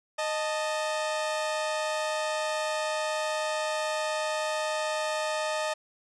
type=tone pair together; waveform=sawtooth; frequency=618.7 / 880 Hz; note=D#5 / A5; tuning=-10 / 0 cents; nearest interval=tritone; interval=610 cents; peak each=-25 / -30 dBFS; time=0.18-5.74 s; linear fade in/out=10 ms; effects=resampled to 22050 Hz